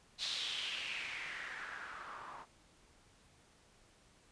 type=noise with low-pass filter sweep; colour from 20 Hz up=blue; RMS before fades=-43 dBFS; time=0.18-2.46 s; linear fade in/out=50 ms; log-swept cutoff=4100 to 990 Hz; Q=3.9; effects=pink hiss -66 dBFS RMS until 4.31 s + resampled to 22050 Hz